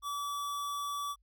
square tone, 1150 Hz, D6, 37 cents flat, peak -35 dBFS, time 0.02-1.16 s, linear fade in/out 50 ms, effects added 50 Hz sine -66 dBFS peak until 1.22 s

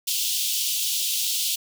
pink high-pass noise, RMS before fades -25 dBFS, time 0.07-1.56 s, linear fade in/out 10 ms, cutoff 2900 Hz, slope 48 dB/octave, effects none

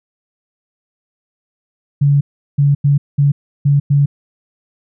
sine tone bursts at uneven times, 142.3 Hz, C#3, 46 cents sharp, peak -8 dBFS, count 6, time 2.01-2.21 / 2.58-2.75 / 2.84-2.98 / 3.18-3.32 / 3.65-3.8 / 3.9-4.06 s, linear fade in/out 10 ms, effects none

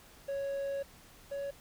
triangle tone pair in turn, 554.4 / 559.9 Hz, C#5 / C#5, 0 / +17 cents, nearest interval unison, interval 17 cents, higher second, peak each -31 / -33 dBFS, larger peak first, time 0.28-0.83 / 1.31-1.51 s, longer first, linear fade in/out 10 ms, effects pink hiss -57 dBFS RMS until 1.6 s

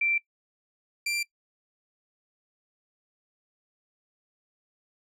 sine / sawtooth tone pair in turn, 2349 / 2363 Hz, D7 / D7, 0 / +10 cents, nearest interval unison, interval 10 cents, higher second, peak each -23 dBFS, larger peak neither, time 0.01-0.18 / 1.06-1.23 s, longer neither, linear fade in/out 5 ms, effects noise-tail reverb RT60 0.1 s tail -21 dB re dry + low-pass 11000 Hz 12 dB/octave

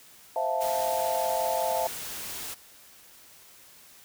sine chord, F major seventh, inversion second, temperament equal with one note detuned, 523.3 / 653.2 / 698.5 / 880 Hz, C5 / E5 / F5 / A5, 0 / -16 / 0 / 0 cents, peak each -33 / -29 / -31 / -30 dBFS, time 0.36-1.87 s, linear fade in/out 2 ms
white noise, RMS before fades -37 dBFS, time 0.6-2.55 s, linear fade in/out 20 ms
effects white hiss -53 dBFS RMS until 4.04 s

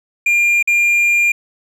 triangle tone with dropouts, 2400 Hz, D7, 37 cents sharp, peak -9 dBFS, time 0.26-1.32 s, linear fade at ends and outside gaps 5 ms, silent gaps 0.627-0.674 s, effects none

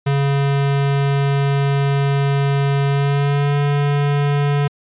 square tone with pitch glide, 139.8 to 143.56 Hz, C#3 to D3, +15 to -39 cents, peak -15 dBFS, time 0.06-4.68 s, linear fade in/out 10 ms, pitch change +46 cents, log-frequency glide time 2.87-3.57 s, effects resampled to 8000 Hz

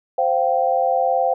sine chord, C suspended fourth, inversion none, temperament equal with one note detuned, 523.3 / 698.5 / 777.7 Hz, C5 / F5 / G5, 0 / 0 / -14 cents, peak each -20 dBFS, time 0.18-1.34 s, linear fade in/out 5 ms, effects none

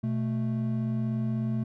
triangle tone pair together, 123.62 / 220 Hz, B2 / A3, +2 / 0 cents, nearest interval minor seventh, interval 998 cents, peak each -27 dBFS, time 0.03-1.64 s, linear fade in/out 10 ms, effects none

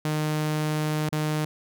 sawtooth tone with dropouts, 153.2 Hz, D#3, 27 cents flat, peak -20 dBFS, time 0.05-1.45 s, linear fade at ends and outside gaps 2 ms, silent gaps 1.091-1.125 s, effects none

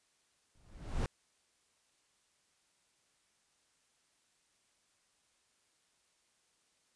brown noise with exponential growth, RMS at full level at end -29 dBFS, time 0.55-1.06 s, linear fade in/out 1 ms, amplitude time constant 110 ms, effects white hiss -74 dBFS RMS until 6.95 s + resampled to 22050 Hz

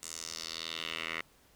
10% pulse tone with band-pass filter sweep, 81.7 Hz, E2, 15 cents flat, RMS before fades -40 dBFS, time 0.03-1.21 s, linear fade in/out 0 ms, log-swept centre 7700 to 2100 Hz, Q 2.6, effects pink hiss -64 dBFS RMS until 1.55 s

